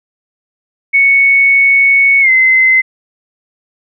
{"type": "tone with pitch glide", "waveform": "sine", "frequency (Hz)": [2217, 2057], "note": ["C#7", "C7"], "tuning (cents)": [0, -30], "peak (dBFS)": -5, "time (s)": [0.93, 2.82], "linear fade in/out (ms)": 20, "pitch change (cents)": -130, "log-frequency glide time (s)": [2.21, 2.3], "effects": []}